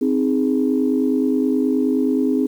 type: chord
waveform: sine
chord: Ab major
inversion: first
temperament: equal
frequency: 261.6 / 311.1 / 415.3 Hz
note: C4 / Eb4 / Ab4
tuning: 0 / 0 / 0 cents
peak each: -17 / -21 / -22 dBFS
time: 0.01-2.47 s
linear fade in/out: 10 ms
effects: tanh soft clip ceiling -6 dBFS + 8-bit